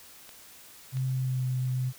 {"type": "clicks", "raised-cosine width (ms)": 0.2, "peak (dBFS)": -29, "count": 2, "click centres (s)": [0.292, 0.97]}
{"type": "tone with pitch glide", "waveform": "sine", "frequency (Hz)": [130.7, 128.01], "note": ["C3", "C3"], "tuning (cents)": [-1, -37], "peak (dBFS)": -26, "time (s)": [0.92, 1.93], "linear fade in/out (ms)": 50, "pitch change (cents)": -36, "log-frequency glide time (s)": [1.08, 1.45]}
{"effects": ["white hiss -51 dBFS RMS until 1.98 s"]}